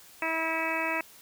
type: harmonic tone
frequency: 324.1 Hz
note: E4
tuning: 29 cents flat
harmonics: 1 / 2 / 3 / 4 / 5 / 6 / 7 / 8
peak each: -37 / -35 / -34 / -38 / -38 / -35 / -35 / -34 dBFS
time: 0.22-1.01 s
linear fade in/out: 2 ms
effects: white hiss -53 dBFS RMS until 1.21 s